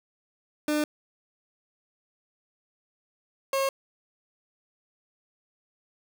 30% pulse tone pair in turn, 300 / 542.3 Hz, D4 / C#5, +37 / -38 cents, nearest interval minor seventh, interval 1025 cents, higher second, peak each -21 dBFS, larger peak neither, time 0.68-0.84 / 3.53-3.69 s, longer neither, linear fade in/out 2 ms, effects none

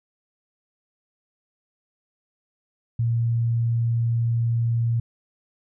sine tone, 116.54 Hz, A#2, in tune, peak -19 dBFS, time 2.99-5 s, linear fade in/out 5 ms, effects none

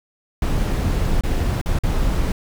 brown noise with dropouts, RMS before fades -19 dBFS, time 0.42-2.32 s, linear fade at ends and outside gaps 2 ms, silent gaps 1.21-1.235 / 1.614-1.659 / 1.788-1.835 s, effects none

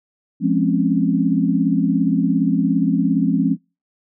sine chord, Db major seventh, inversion first, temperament just, 173.24 / 207.9 / 259.9 / 277.2 Hz, F3 / Ab3 / C4 / Db4, -14 / +2 / -11 / 0 cents, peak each -20 dBFS, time 0.4-3.57 s, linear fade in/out 50 ms, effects noise-tail reverb RT60 0.3 s tail -26 dB re dry

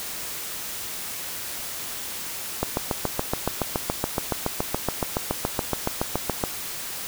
click train, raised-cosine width 1 ms, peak -8 dBFS, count 28, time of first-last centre 2.63-6.438 s, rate 7.09 Hz, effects white hiss -33 dBFS RMS until 7.07 s

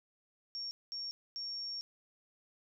sine tone bursts at uneven times, 5520 Hz, F8, 21 cents flat, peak -38 dBFS, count 3, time 0.55-0.71 / 0.92-1.11 / 1.36-1.81 s, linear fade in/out 0 ms, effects none

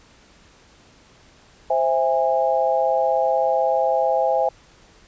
sine chord, C augmented, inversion none, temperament equal with one note detuned, 523.3 / 659.3 / 818.7 Hz, C5 / E5 / G#5, 0 / 0 / -25 cents, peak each -21 dBFS, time 1.7-4.49 s, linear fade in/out 5 ms, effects pink hiss -52 dBFS RMS until 5.07 s + resampled to 16000 Hz

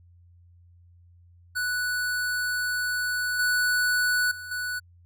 square tone with level steps, 1480 Hz, F#6, in tune, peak -26 / -22 / -37 / -29 dBFS, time 1.55-4.8 s, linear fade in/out 20 ms, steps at 3.39 / 4.31 / 4.51 s, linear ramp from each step 5 ms, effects added 87 Hz sine -52 dBFS peak until 5.05 s

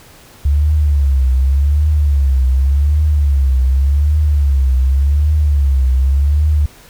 sine tone with vibrato, 70 Hz, C#2, 18 cents sharp, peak -9 dBFS, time 0.45-6.66 s, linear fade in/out 5 ms, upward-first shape triangle, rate 0.87 Hz, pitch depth 160 cents each way, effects pink hiss -42 dBFS RMS until 6.89 s

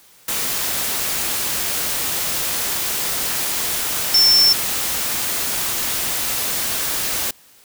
sine tone in noise, 5380 Hz, E8, 34 cents sharp, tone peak -10 dBFS, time 4.14-4.53 s, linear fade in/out 5 ms, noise white, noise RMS -22 dBFS, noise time 0.28-7.31 s, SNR +9 dB, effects white hiss -50 dBFS RMS until 7.64 s

